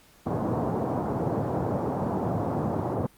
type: band-pass noise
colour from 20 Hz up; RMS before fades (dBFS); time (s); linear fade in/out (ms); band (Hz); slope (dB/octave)
pink; -28; 0.26-3.07; 10; 100 to 920; 24
effects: pink hiss -57 dBFS RMS until 3.17 s + Opus 48 kbps